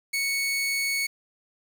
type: tone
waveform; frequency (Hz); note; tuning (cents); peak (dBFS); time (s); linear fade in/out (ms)
sawtooth; 2217; C#7; 0; -21; 0.13-1.07; 10
effects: 8-bit